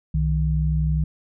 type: tone pair together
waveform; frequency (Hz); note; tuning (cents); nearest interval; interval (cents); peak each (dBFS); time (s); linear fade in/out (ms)
sine; 63.96 / 155.5; C2 / D#3; -39 / -1; octave + minor third; 1538; -21; 0.14-1.04; 5
effects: none